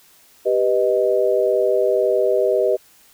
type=chord; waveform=sine; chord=G augmented; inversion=none; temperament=equal; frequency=392 / 493.9 / 622.3 Hz; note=G4 / B4 / D#5; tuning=0 / 0 / 0 cents; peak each=-19 dBFS; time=0.45-2.77 s; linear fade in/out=20 ms; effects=white hiss -52 dBFS RMS until 3.13 s